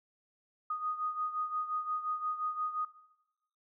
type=beating tone pair; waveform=sine; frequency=1240 / 1245.7 Hz; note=D#6 / D#6; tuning=-6 / +2 cents; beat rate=5.7 Hz; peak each=-34 / -40 dBFS; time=0.7-2.85 s; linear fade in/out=5 ms; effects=noise-tail reverb RT60 1.0 s tail -17 dB re dry